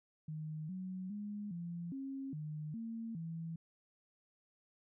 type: tone with pitch steps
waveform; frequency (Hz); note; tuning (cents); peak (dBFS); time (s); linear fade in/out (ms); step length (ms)
sine; 155.1 / 186 / 206.7 / 171.4 / 270.4 / 152.4 / 227.3 / 164.2; D#3 / F#3 / G#3 / F3 / C#4 / D#3 / A#3 / E3; -5 / +9 / -8 / -32 / -43 / -36 / -43 / -6; -40; 0.28-3.56; 5; 410
effects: none